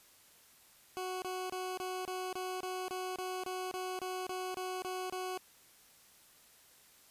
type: tone bursts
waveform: 20% pulse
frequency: 369.9 Hz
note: F#4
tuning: in tune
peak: -32 dBFS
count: 16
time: 0.97-5.375 s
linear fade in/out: 0 ms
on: 250 ms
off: 27 ms
effects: white hiss -62 dBFS RMS until 7.1 s + resampled to 32000 Hz